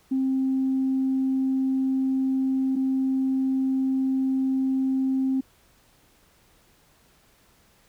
sine tone pair in turn, 264.5 / 264.5 Hz, C4 / C4, +19 / +19 cents, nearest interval unison, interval 0 cents, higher neither, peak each -20 dBFS, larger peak neither, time 0.11-2.76 / 2.76-5.41 s, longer neither, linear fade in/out 10 ms, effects tanh soft clip ceiling -16 dBFS + pink hiss -60 dBFS RMS until 7.88 s

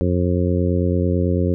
harmonic tone, 89 Hz, F2, 33 cents sharp, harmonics 1 / 2 / 3 / 4 / 5 / 6, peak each -19 / -22 / -24 / -25 / -26 / -27 dBFS, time 0.01-1.54 s, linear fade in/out 0 ms, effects none

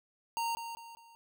square tone with echo, 925 Hz, A#5, 14 cents flat, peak -32 dBFS, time 0.37-0.55 s, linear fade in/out 0 ms, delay 200 ms, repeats 3, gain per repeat -8 dB, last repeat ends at 1.15 s, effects none

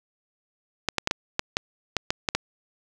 clicks, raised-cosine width 0.2 ms, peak -5 dBFS, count 10, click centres 0.887 / 0.983 / 1.074 / 1.111 / 1.394 / 1.569 / 1.967 / 2.105 / 2.288 / 2.35 s, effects none

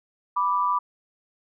sine tone pair together, 987.8 / 1174.7 Hz, B5 / D6, 0 / 0 cents, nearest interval minor third, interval 300 cents, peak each -23 / -23 dBFS, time 0.36-0.79 s, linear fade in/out 10 ms, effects none

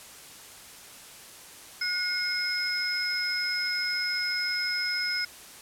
sine tone cluster, 1454 / 2154 / 5120 Hz, F#6 / C7 / D#8, -31 / +50 / +49 cents, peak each -32 / -32 / -29 dBFS, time 1.81-5.25 s, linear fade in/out 5 ms, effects white hiss -47 dBFS RMS until 5.61 s + low-pass 12000 Hz 12 dB/octave

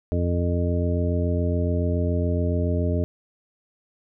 harmonic tone, 87.1 Hz, F2, 4 cents flat, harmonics 1 / 2 / 3 / 4 / 5 / 7, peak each -22 / -29 / -29 / -33 / -31 / -31 dBFS, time 0.12-3.04 s, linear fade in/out 0 ms, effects none

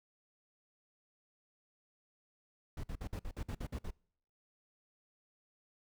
brown noise bursts, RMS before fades -40 dBFS, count 10, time 2.77-3.907 s, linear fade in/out 5 ms, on 66 ms, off 53 ms, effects noise-tail reverb RT60 0.6 s tail -25 dB re dry

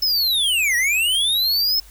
square linear two-way sweep, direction down then up, 5280 to 1864.7 to 5280 Hz, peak -17 dBFS, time 0.02-1.8 s, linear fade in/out 5 ms, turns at 0.76 s, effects added 50 Hz sine -44 dBFS peak until 1.9 s + white hiss -49 dBFS RMS until 1.9 s

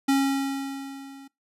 square tone with level ramp, 273.6 Hz, C#4, 23 cents flat, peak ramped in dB -18 to -44 dBFS, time 0.08-1.28 s, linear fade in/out 10 ms, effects noise-tail reverb RT60 0.2 s tail -23 dB re dry + resampled to 32000 Hz

